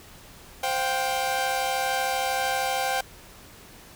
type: chord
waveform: sawtooth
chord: C suspended fourth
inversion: none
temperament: equal with one note detuned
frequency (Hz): 523.3 / 711.1 / 784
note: C5 / F5 / G5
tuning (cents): 0 / +31 / 0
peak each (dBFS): -27 / -28 / -22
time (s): 0.63-3.01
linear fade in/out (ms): 5
effects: pink hiss -48 dBFS RMS until 3.95 s